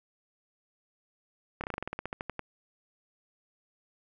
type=slowing click train; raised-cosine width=0.5 ms; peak=-19 dBFS; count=15; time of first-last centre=1.61-2.393 s; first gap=28 ms; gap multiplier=1.1; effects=none